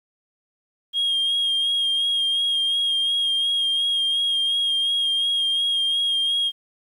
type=tone with vibrato; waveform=sine; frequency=3245 Hz; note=G#7; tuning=41 cents flat; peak=-17 dBFS; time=0.93-6.52 s; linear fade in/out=50 ms; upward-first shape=sine; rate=2.8 Hz; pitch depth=25 cents each way; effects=tanh soft clip ceiling -17 dBFS + 9-bit